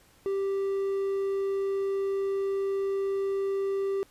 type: tone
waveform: triangle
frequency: 392 Hz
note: G4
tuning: in tune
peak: -24 dBFS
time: 0.26-4.03 s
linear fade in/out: 0 ms
effects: pink hiss -60 dBFS RMS until 4.1 s + resampled to 32000 Hz